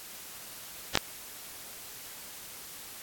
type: clicks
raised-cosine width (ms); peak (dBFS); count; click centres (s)
0.2; -4; 2; 0.954 / 0.974
effects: white hiss -45 dBFS RMS until 3.02 s + AAC 64 kbps